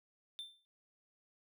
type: tone with exponential decay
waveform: triangle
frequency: 3562 Hz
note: A7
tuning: 21 cents sharp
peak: -38 dBFS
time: 0.39-0.65 s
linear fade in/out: 0 ms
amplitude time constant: 55 ms
effects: none